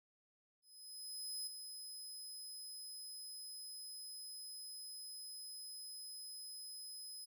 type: tone with ADSR envelope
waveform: 25% pulse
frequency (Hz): 5060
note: D#8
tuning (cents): +28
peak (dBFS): -36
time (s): 0.62-7.26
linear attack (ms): 850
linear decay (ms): 5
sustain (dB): -7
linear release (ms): 24
effects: none